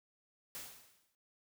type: noise with exponential decay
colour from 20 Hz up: white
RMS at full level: -43 dBFS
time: 0.55-1.15 s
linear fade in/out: 0 ms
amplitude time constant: 130 ms
effects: noise-tail reverb RT60 0.2 s tail -25 dB re dry